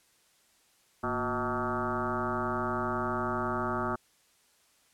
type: tone with frequency modulation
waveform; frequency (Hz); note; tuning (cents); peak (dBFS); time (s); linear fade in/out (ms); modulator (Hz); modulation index
sine; 754; F#5; +32; -28; 1.03-3.96; 10; 130; 4.9
effects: white hiss -66 dBFS RMS until 4.93 s + low-pass 11000 Hz 12 dB/octave